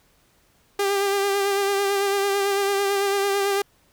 sawtooth tone with vibrato, 398.2 Hz, G4, 27 cents sharp, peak -16 dBFS, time 0.79-3.62 s, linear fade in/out 5 ms, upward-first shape sine, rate 9 Hz, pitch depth 29 cents each way, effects pink hiss -61 dBFS RMS until 3.92 s

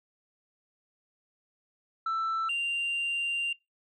sine tone pair in turn, 1328 / 2781 Hz, E6 / F7, +12 / -8 cents, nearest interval octave + minor second, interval 1280 cents, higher second, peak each -25 dBFS, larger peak neither, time 2.06-2.49 / 2.49-3.53 s, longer second, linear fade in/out 5 ms, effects noise-tail reverb RT60 0.2 s tail -26 dB re dry + tanh soft clip ceiling -26 dBFS

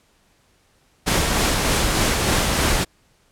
pink noise with tremolo, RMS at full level -18 dBFS, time 1.06-2.85 s, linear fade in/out 20 ms, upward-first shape sine, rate 3.3 Hz, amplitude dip 25%, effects pink hiss -60 dBFS RMS until 3.31 s + low-pass 11000 Hz 12 dB/octave

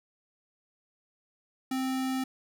square tone, 261.6 Hz, C4, in tune, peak -29 dBFS, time 1.71-2.24 s, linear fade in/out 5 ms, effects none

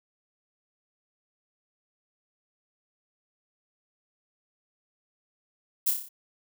violet noise with echo, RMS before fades -24 dBFS, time 5.86-5.91 s, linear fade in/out 10 ms, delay 30 ms, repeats 6, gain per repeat -4 dB, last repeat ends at 6.09 s, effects none

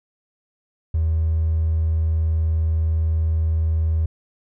triangle tone with hard clipping, 80.3 Hz, E2, 45 cents flat, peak -17 dBFS, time 0.94-4.06 s, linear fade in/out 5 ms, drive 3 dB, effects none

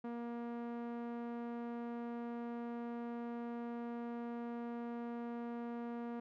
sawtooth tone with low-pass filter, 236.4 Hz, A#3, 24 cents sharp, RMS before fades -43 dBFS, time 0.04-6.2 s, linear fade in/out 5 ms, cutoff 1200 Hz, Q 0.69, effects none

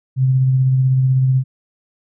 sine tone with tremolo, 130.81 Hz, C3, in tune, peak -10 dBFS, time 0.16-1.44 s, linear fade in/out 50 ms, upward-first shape sine, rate 16 Hz, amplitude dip 25%, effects none

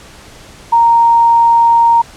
sine tone, 930 Hz, A#5, 4 cents flat, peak -5 dBFS, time 0.72-2.02 s, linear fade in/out 10 ms, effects pink hiss -37 dBFS RMS until 2.16 s + low-pass 9000 Hz 12 dB/octave

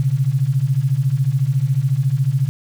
sine beating tone pair, 126.3 / 140.3 Hz, B2 / C#3, +39 / +21 cents, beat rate 14 Hz, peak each -18 / -17 dBFS, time 0-2.49 s, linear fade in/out 0 ms, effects 7-bit

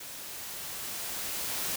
white noise with level ramp, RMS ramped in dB -43 to -32 dBFS, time 0-1.76 s, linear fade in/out 5 ms, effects none

